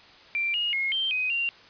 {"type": "tone with pitch steps", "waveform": "sine", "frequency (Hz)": [2358, 2867, 2158, 3140, 2511, 2769], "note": ["D7", "F7", "C#7", "G7", "D#7", "F7"], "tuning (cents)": [6, 45, -47, 2, 15, -15], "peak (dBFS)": -24, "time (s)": [0.35, 1.49], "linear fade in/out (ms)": 0, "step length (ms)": 190, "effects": ["white hiss -51 dBFS RMS until 1.69 s", "resampled to 11025 Hz"]}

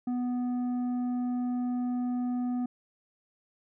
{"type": "tone with tanh clipping", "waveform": "sine", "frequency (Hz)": 246.9, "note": "B3", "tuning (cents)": 0, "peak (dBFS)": -29, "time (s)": [0.07, 2.66], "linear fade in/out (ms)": 5, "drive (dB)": 7, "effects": []}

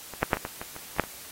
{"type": "clicks", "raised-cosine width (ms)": 0.5, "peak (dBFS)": [-24, -7, -6, -17, -17, -20, -24, -26, -6, -23], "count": 10, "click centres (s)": [0.137, 0.23, 0.332, 0.37, 0.451, 0.615, 0.764, 0.965, 0.997, 1.038], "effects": ["white hiss -44 dBFS RMS until 1.31 s", "AAC 48 kbps"]}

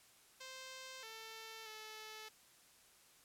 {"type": "tone with pitch steps", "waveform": "5% pulse", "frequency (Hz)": [522, 445.3, 434.3], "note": ["C5", "A4", "A4"], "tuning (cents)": [-4, 21, -23], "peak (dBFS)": -38, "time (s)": [0.4, 2.29], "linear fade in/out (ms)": 10, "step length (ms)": 630, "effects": ["white hiss -66 dBFS RMS until 3.24 s", "low-pass 12000 Hz 12 dB/octave"]}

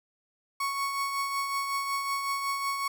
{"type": "tone with tremolo", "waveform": "35% pulse", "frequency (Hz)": 1108.7, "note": "C#6", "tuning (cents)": 0, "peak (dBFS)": -25, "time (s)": [0.6, 2.88], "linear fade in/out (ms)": 5, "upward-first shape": "triangle", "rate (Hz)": 5.4, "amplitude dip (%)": 45, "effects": []}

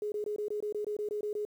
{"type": "tone bursts", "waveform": "sine", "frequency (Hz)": 418.9, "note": "G#4", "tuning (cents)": 15, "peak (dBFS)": -31, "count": 12, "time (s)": [0.02, 1.451], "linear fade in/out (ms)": 2, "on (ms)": 100, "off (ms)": 21, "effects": ["10-bit"]}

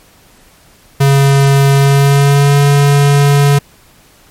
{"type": "tone with pitch glide", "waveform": "square", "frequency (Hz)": [138.59, 142.24], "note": ["C#3", "C#3"], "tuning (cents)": [0, 45], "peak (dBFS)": -6, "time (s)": [1, 3.59], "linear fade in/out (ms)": 10, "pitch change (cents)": 45, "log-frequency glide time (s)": [1.75, 2.58], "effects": ["pink hiss -45 dBFS RMS until 4.3 s", "MP3 64 kbps"]}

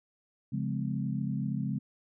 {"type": "chord", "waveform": "sine", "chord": "Db major seventh", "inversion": "none", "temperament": "equal with one note detuned", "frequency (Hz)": [138.59, 174.61, 207.7, 255.4], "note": ["Db3", "F3", "Ab3", "C4"], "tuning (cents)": [0, 0, 0, -42], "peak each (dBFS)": [-33, -37, -34, -38], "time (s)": [0.52, 1.79], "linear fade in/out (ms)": 10, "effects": []}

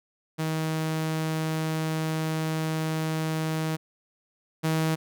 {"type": "tone pair in turn", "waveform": "sawtooth", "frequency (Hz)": [158.5, 159.29], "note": ["D#3", "D#3"], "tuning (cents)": [32, 41], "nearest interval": "unison", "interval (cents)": 9, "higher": "second", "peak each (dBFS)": [-22, -19], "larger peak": "second", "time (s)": [[0.38, 3.77], [4.63, 4.96]], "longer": "first", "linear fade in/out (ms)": 20, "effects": []}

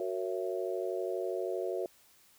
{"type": "chord", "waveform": "sine", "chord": "F# dominant seventh", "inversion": "none", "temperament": "just", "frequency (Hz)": [370, 462.5, 555, 666], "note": ["F#4", "A#4", "C#5", "E5"], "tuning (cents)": [0, -14, 2, 18], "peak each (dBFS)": [-35, -38, -39, -39], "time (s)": [0, 1.86], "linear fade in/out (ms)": 2, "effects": ["white hiss -63 dBFS RMS until 2.38 s"]}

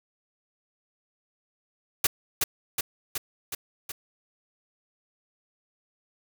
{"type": "noise with echo", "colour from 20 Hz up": "white", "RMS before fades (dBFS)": -21, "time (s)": [2.04, 2.07], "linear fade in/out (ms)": 5, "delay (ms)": 370, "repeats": 5, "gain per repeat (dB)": -3, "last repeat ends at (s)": 3.92, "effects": []}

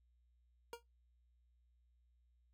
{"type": "tone with exponential decay", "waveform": "25% pulse", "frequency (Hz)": 470.9, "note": "A#4", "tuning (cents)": 18, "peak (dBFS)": -38, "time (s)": [0.73, 0.83], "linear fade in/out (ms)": 1, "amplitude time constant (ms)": 20, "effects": ["noise-tail reverb RT60 0.2 s tail -22 dB re dry", "added 60 Hz sine -70 dBFS peak until 2.53 s"]}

